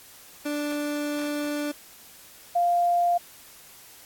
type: tone pair in turn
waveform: 30% pulse / sine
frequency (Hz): 293.7 / 698.5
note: D4 / F5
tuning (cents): 0 / 0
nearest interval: octave + minor third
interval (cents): 1500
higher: second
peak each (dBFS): -24 / -19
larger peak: second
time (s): 0.45-1.72 / 2.55-3.18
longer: first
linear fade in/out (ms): 10
effects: white hiss -49 dBFS RMS until 4.05 s + AAC 64 kbps